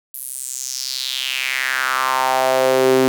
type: tone with high-pass filter sweep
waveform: sawtooth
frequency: 130.81 Hz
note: C3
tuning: in tune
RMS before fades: -19 dBFS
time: 0.14-3.08 s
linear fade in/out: 0 ms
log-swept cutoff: 12000 to 310 Hz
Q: 3.8
effects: none